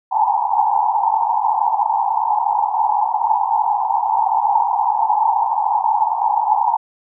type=band-pass noise; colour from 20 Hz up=white; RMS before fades=-17 dBFS; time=0.11-6.77 s; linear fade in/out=10 ms; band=800 to 930 Hz; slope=96 dB/octave; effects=none